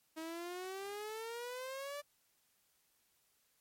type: exponential sweep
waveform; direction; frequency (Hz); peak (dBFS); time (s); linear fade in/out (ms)
sawtooth; up; 315.9 to 587.3; -38; 0.16-2.02; 20
effects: white hiss -75 dBFS RMS until 3.6 s + MP3 64 kbps